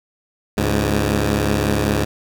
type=tone pair together; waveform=10% pulse; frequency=70.99 / 103.83 Hz; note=C#2 / G#2; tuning=+42 / 0 cents; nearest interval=perfect fifth; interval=658 cents; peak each=-11 dBFS; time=0.57-2.05 s; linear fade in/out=10 ms; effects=none